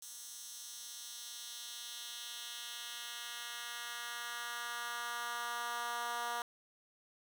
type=tone with high-pass filter sweep; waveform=10% pulse; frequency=237.9 Hz; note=A#3; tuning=35 cents sharp; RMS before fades=-43 dBFS; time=0.02-6.42 s; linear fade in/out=2 ms; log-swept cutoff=6600 to 850 Hz; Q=1.3; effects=10-bit